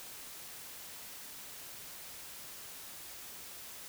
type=silence; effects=white hiss -48 dBFS RMS until 3.88 s